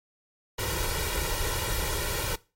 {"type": "noise with comb filter", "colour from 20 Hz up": "pink", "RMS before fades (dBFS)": -29, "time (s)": [0.58, 2.36], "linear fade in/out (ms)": 10, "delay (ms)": 2.1, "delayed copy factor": 0.8, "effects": ["noise-tail reverb RT60 0.3 s tail -20 dB re dry", "MP3 64 kbps"]}